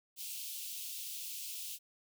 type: high-pass noise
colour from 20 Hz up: white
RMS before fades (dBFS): -43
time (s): 0.16-1.79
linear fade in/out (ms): 50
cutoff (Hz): 2600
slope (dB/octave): 48
effects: none